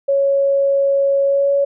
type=tone with pitch glide; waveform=sine; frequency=554 to 560.4 Hz; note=C#5 to C#5; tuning=-1 to +19 cents; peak=-12 dBFS; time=0.08-1.65 s; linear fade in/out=10 ms; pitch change=+20 cents; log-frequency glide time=1.24-1.51 s; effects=none